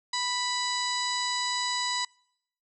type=harmonic tone with a mistuned harmonic; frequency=987.8 Hz; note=B5; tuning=in tune; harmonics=1 / 2 / 3 / 4 / 5 / 6 / 7 / 8; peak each=-32 / -35 / -42 / -32 / -34 / -44 / -39 / -40 dBFS; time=0.13-2.05 s; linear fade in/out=5 ms; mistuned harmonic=6; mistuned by=+23 cents; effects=noise-tail reverb RT60 0.7 s tail -26 dB re dry